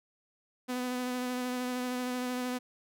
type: tone with vibrato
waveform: sawtooth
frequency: 250 Hz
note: B3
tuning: 21 cents sharp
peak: -28 dBFS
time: 0.68-2.59 s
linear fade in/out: 20 ms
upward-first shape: sine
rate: 13 Hz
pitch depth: 16 cents each way
effects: none